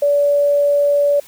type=tone; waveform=sine; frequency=575 Hz; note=D5; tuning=37 cents flat; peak=-11 dBFS; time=0.02-1.2 s; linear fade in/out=5 ms; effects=white hiss -44 dBFS RMS until 1.27 s